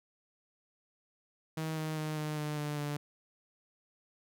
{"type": "tone with pitch steps", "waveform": "sawtooth", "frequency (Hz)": [158.6, 156.51, 154.44, 152.4, 150.39, 148.41, 146.45], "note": ["D#3", "D#3", "D#3", "D#3", "D3", "D3", "D3"], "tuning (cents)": [33, 11, -13, -36, 41, 19, -5], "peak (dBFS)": -30, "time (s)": [1.57, 2.97], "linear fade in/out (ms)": 5, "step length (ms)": 200, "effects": []}